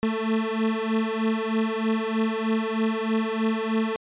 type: beating tone pair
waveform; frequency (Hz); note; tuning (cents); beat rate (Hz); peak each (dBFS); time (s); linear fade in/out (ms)
30% pulse; 220 / 223.2; A3 / A3; 0 / +25; 3.2; -23; 0.03-3.96; 0
effects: resampled to 8000 Hz